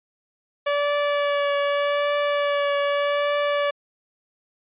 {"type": "tone with vibrato", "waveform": "sawtooth", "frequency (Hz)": 575, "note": "D5", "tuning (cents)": -37, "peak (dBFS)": -16, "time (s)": [0.66, 3.71], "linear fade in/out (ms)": 10, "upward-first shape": "triangle", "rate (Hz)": 0.83, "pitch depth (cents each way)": 18, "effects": ["resampled to 8000 Hz"]}